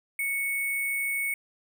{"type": "tone with sample-and-hold", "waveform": "sine", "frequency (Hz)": 2217, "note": "C#7", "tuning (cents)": 0, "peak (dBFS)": -26, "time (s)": [0.19, 1.34], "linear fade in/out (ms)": 2, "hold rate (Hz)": 11025, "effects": []}